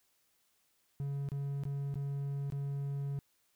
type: tone with dropouts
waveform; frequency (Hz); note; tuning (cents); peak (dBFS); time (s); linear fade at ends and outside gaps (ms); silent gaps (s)
triangle; 140.2; C#3; +20; -32; 1-3.19; 0; 1.288-1.318 / 1.636-1.653 / 1.942-1.956 / 2.501-2.522
effects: white hiss -74 dBFS RMS until 3.55 s